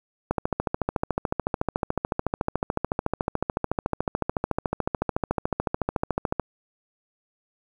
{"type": "click train", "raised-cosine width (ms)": 1, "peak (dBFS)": -9, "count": 85, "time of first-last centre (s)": [0.31, 6.397], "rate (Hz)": 13.8, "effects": ["8-bit"]}